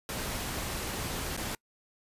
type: noise with dropouts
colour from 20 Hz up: pink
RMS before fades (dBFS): -35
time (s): 0.09-1.55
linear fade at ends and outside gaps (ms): 1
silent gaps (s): 1.366-1.375
effects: noise-tail reverb RT60 0.1 s tail -26 dB re dry + resampled to 32000 Hz